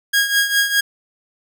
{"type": "tone with tremolo", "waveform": "sawtooth", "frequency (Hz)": 1637, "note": "G#6", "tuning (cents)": -25, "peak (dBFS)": -8, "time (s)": [0.13, 0.81], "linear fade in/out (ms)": 10, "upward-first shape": "triangle", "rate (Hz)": 4.9, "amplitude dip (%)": 75, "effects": []}